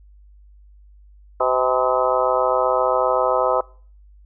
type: harmonic tone with a mistuned harmonic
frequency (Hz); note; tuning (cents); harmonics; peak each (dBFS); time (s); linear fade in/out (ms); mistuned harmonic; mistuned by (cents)
127.6; C3; -43; 3 / 4 / 5 / 6 / 7 / 8 / 9 / 10; -28 / -21 / -22 / -26 / -27 / -24 / -30 / -24; 1.4-3.61; 5; 6; +73
effects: noise-tail reverb RT60 0.5 s tail -25 dB re dry + added 50 Hz sine -45 dBFS peak until 4.25 s